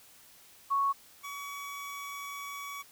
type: tone pair in turn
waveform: sine / 25% pulse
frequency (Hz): 1108.7 / 1131.3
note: C#6 / C#6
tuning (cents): 0 / +35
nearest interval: unison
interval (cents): 35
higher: second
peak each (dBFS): -25 / -35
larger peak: first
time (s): 0.7-0.93 / 1.23-2.83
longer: second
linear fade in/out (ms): 20
effects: white hiss -57 dBFS RMS until 2.91 s